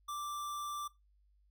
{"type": "tone", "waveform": "square", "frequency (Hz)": 1174.7, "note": "D6", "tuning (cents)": 0, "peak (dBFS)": -39, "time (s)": [0.08, 0.88], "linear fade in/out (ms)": 10, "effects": ["noise-tail reverb RT60 0.2 s tail -18 dB re dry", "added 50 Hz sine -66 dBFS peak until 1.5 s"]}